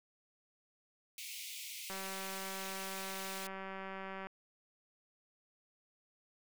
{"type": "high-pass noise", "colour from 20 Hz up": "pink", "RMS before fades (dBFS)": -46, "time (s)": [1.18, 3.47], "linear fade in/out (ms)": 2, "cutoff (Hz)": 2100, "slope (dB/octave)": 96}
{"type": "click train", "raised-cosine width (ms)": 0.5, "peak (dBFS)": -30, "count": 456, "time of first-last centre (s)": [1.9, 4.27], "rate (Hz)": 192}
{"effects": []}